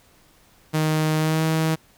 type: tone with pitch glide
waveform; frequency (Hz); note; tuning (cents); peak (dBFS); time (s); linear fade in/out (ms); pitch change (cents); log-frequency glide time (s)
sawtooth; 155.9 to 159.54; D#3 to D#3; +4 to +44; -15; 0.73-1.76; 20; +40; 1.18-1.43
effects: pink hiss -56 dBFS RMS until 1.97 s